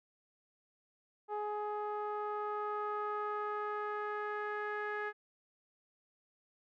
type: tone with low-pass filter sweep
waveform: sawtooth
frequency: 419 Hz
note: G#4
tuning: 15 cents sharp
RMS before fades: -38 dBFS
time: 1.28-5.13 s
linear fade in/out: 50 ms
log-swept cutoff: 990 to 1700 Hz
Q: 4.1
effects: none